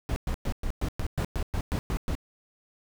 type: noise bursts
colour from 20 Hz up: brown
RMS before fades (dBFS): -28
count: 12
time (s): 0.09-2.152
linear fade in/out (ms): 0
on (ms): 71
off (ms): 110
effects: none